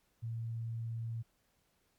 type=tone; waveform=sine; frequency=114.6 Hz; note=A#2; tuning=29 cents flat; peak=-36 dBFS; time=0.22-1.23 s; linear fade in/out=20 ms; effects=pink hiss -75 dBFS RMS until 1.98 s + MP3 96 kbps